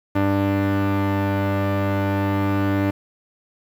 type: tone pair together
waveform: sawtooth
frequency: 98.74 / 295.9 Hz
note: G2 / D4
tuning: +13 / +13 cents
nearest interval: octave + perfect fifth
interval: 1900 cents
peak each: -17 dBFS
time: 0.15-2.91 s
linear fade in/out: 10 ms
effects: low-pass 2000 Hz 12 dB/octave + 8-bit